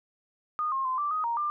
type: tone with pitch steps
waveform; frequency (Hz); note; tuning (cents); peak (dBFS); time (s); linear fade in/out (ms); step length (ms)
sine; 1228 / 1070 / 1032 / 1173 / 1251 / 935 / 1192; D#6 / C6 / C6 / D6 / D#6 / A#5 / D6; -23 / +38 / -24 / -2 / +9 / +5 / +25; -26; 0.59-1.5; 0; 130
effects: none